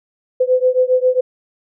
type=beating tone pair; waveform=sine; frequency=505 / 512.4 Hz; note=B4 / C5; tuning=+39 / -36 cents; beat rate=7.4 Hz; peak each=-14 / -15 dBFS; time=0.4-1.21 s; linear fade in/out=10 ms; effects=none